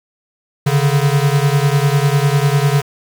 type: beating tone pair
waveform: square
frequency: 138.59 / 148.59 Hz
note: C#3 / D3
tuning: 0 / +21 cents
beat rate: 10 Hz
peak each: -14 / -16 dBFS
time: 0.66-2.82 s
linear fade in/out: 10 ms
effects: 7-bit